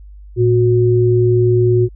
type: tone pair together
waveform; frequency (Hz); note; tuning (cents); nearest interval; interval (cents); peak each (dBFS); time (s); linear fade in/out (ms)
sine; 114.6 / 364.2; A#2 / F#4; -29 / -27; octave + minor sixth; 2002; -12; 0.36-1.89; 50
effects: added 50 Hz sine -34 dBFS peak until 1.95 s